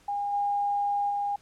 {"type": "tone with level steps", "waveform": "sine", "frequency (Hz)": 812, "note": "G#5", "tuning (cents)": -39, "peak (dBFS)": [-27, -24, -26], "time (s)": [0.08, 1.36], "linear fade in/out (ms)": 5, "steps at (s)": [0.32, 1.09], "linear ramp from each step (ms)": 20, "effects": ["pink hiss -60 dBFS RMS until 1.41 s", "low-pass 10000 Hz 12 dB/octave"]}